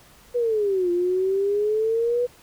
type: exponential two-way sweep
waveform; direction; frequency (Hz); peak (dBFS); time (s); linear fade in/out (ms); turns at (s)
sine; down then up; 493.9 to 346.9 to 493.9; -19; 0.34-2.27; 20; 0.91
effects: pink hiss -52 dBFS RMS until 2.42 s